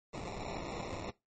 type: noise with sample-and-hold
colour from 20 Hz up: violet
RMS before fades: -41 dBFS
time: 0.13-1.11 s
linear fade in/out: 10 ms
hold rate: 1575 Hz
effects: noise-tail reverb RT60 0.2 s tail -19 dB re dry + MP3 32 kbps

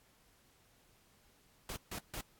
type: noise bursts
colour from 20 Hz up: pink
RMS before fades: -42 dBFS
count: 3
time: 1.69-2.209 s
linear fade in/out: 2 ms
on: 73 ms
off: 150 ms
effects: pink hiss -68 dBFS RMS until 2.39 s + AAC 64 kbps

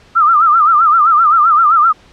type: tone with vibrato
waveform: sine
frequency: 1273 Hz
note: D#6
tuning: 39 cents sharp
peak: -6 dBFS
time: 0.15-1.93 s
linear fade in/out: 20 ms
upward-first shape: sine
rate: 7.7 Hz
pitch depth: 130 cents each way
effects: pink hiss -45 dBFS RMS until 2.12 s + low-pass 5000 Hz 12 dB/octave

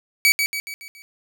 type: tone with echo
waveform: sawtooth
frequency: 2277 Hz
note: C#7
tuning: 46 cents sharp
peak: -9 dBFS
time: 0.25-0.32 s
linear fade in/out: 0 ms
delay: 140 ms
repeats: 5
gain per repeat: -6 dB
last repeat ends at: 1.02 s
effects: none

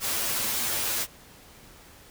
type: noise with comb filter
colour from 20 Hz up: white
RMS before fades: -28 dBFS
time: 0-1.07 s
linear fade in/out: 50 ms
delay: 8.9 ms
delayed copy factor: +1
effects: pink hiss -51 dBFS RMS until 2.1 s

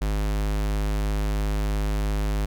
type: tone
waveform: square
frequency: 51.5 Hz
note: G#1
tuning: 14 cents flat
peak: -23 dBFS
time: 0.01-2.46 s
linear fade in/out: 10 ms
effects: none

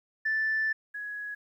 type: tone pair in turn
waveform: sine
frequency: 1760 / 1674.5 Hz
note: A6 / G#6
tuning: 0 / +14 cents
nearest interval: minor second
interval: 86 cents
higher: first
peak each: -24 / -34 dBFS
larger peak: first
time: 0.25-0.73 / 0.94-1.35 s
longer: first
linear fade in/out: 10 ms
effects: tanh soft clip ceiling -21 dBFS + 11-bit

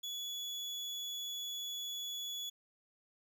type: tone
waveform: 35% pulse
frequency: 3403 Hz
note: G#7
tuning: 41 cents sharp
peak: -37 dBFS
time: 0.03-2.5 s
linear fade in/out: 10 ms
effects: 12-bit

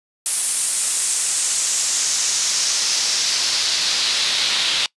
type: noise with band-pass filter sweep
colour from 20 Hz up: pink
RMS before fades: -20 dBFS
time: 0.26-4.86 s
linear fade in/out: 0 ms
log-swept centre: 9900 to 3600 Hz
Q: 2.2
effects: noise-tail reverb RT60 0.1 s tail -23 dB re dry + resampled to 24000 Hz

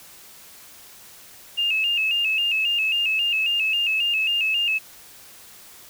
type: tone with vibrato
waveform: sine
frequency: 2700 Hz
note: E7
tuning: 41 cents sharp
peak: -19 dBFS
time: 1.57-4.79 s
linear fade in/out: 20 ms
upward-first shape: square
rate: 3.7 Hz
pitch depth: 70 cents each way
effects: white hiss -46 dBFS RMS until 5.89 s

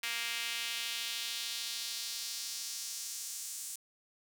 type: tone with high-pass filter sweep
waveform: sawtooth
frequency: 233.1 Hz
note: A#3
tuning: in tune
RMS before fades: -39 dBFS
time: 0.03-3.76 s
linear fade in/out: 5 ms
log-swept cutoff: 2300 to 7700 Hz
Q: 1.7
effects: 10-bit

